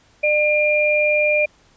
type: tone pair together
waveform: sine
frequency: 600 / 2400 Hz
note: D5 / D7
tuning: +37 / +37 cents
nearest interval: 2 octaves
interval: 2400 cents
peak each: -17 dBFS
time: 0.23-1.46 s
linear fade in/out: 10 ms
effects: pink hiss -55 dBFS RMS until 1.76 s + resampled to 16000 Hz